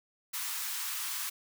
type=high-pass noise; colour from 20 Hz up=white; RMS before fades=-36 dBFS; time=0.33-1.3 s; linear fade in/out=10 ms; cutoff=900 Hz; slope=48 dB/octave; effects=none